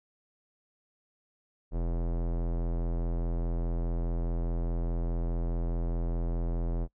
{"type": "tone with low-pass filter", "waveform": "square", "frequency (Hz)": 42.41, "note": "E1", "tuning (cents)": 50, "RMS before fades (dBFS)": -30, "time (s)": [1.71, 6.88], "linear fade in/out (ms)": 50, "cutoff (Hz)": 590, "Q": 1.1, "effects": ["noise-tail reverb RT60 0.1 s tail -24 dB re dry"]}